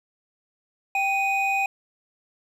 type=tone pair together; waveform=triangle; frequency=784 / 2489 Hz; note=G5 / D#7; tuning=0 / 0 cents; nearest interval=octave + minor sixth; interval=2000 cents; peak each=-22 dBFS; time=0.95-1.66 s; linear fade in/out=2 ms; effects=none